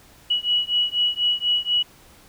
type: beating tone pair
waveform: sine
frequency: 2926 / 2930.1 Hz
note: F#7 / F#7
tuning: -20 / -18 cents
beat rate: 4.1 Hz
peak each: -22 dBFS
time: 0.3-1.83 s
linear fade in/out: 10 ms
effects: pink hiss -51 dBFS RMS until 2.28 s